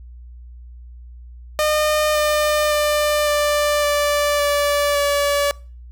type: tone with pitch steps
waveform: sawtooth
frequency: 608 / 602.1 / 596.2 / 590.4 / 584.6 / 578.9 / 573.2 Hz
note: D#5 / D5 / D5 / D5 / D5 / D5 / D5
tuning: -40 / +43 / +26 / +9 / -8 / -25 / -42 cents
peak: -12 dBFS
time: 1.59-5.51 s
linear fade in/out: 0 ms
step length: 560 ms
effects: noise-tail reverb RT60 0.4 s tail -24 dB re dry + added 60 Hz sine -36 dBFS peak until 5.91 s